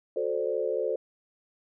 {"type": "chord", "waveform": "sine", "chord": "D dominant seventh", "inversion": "first", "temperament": "equal with one note detuned", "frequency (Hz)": [366.4, 440, 523.3, 587.3], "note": ["F#4", "A4", "C5", "D5"], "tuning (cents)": [-17, 0, 0, 0], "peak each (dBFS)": [-34, -30, -30, -34], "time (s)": [0.16, 0.96], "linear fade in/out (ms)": 5, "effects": []}